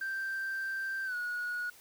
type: tone with pitch glide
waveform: sine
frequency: 1568 to 1454.6 Hz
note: G6 to F#6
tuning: 0 to -30 cents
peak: -31 dBFS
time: 0.01-1.7 s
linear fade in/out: 5 ms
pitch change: -130 cents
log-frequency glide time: 1.05-1.15 s
effects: tanh soft clip ceiling -31 dBFS + white hiss -57 dBFS RMS until 1.8 s